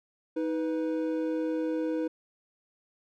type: tone pair together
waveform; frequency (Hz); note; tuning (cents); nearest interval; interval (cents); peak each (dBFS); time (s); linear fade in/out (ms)
triangle; 316.2 / 493.9; D#4 / B4; +28 / 0; minor sixth; 772; -27 / -30; 0.36-2.08; 10
effects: none